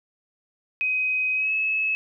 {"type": "tone with pitch glide", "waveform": "sine", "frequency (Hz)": [2519, 2587], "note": ["D#7", "E7"], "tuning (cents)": [21, -33], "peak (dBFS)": -21, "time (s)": [0.81, 1.95], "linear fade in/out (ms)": 0, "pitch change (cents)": 46, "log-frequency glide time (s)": [1.34, 1.53], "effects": []}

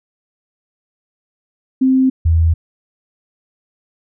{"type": "tone pair in turn", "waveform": "sine", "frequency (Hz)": [261.6, 82], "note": ["C4", "E2"], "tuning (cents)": [0, -9], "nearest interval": "octave + minor sixth", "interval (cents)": 2009, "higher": "first", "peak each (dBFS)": -9, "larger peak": "neither", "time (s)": [[1.81, 2.1], [2.25, 2.54]], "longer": "neither", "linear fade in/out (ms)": 10, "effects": []}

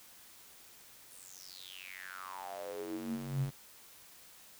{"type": "tone with high-pass filter sweep", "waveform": "square", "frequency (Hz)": 46.63, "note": "F#1", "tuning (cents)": 14, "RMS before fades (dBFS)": -42, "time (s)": [1.1, 3.51], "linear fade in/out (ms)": 20, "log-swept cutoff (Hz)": [10000, 110], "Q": 8.2, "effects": ["white hiss -57 dBFS RMS until 4.59 s"]}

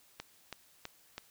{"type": "click train", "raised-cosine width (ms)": 0.2, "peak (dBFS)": -23, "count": 4, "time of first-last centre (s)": [0.2, 1.18], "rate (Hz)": 3.06, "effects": ["white hiss -64 dBFS RMS until 1.3 s"]}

